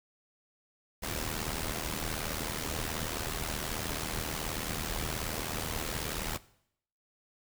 pink noise with amplitude modulation, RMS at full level -32 dBFS, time 1.02-6.38 s, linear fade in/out 20 ms, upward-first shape sine, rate 78.7 Hz, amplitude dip 75%, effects noise-tail reverb RT60 0.7 s tail -19 dB re dry

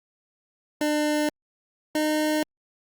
25% pulse tone pair in turn, 300 / 306.3 Hz, D4 / D#4, +37 / -27 cents, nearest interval unison, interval 36 cents, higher second, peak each -18 dBFS, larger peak neither, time 0.81-1.29 / 1.95-2.43 s, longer neither, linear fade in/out 2 ms, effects Opus 48 kbps

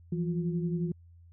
sine tone cluster, 167.3 / 178.5 / 356.2 Hz, E3 / F3 / F4, +26 / +38 / +34 cents, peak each -29 / -37 / -37 dBFS, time 0.12-0.92 s, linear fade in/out 5 ms, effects added 85 Hz sine -52 dBFS peak until 1.32 s

